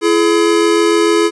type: tone pair together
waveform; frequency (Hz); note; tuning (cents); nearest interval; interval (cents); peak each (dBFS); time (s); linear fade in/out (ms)
square; 337.2 / 424; E4 / G#4; +39 / +36; major third; 397; -13; 0.01-1.31; 50
effects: resampled to 22050 Hz + 8-bit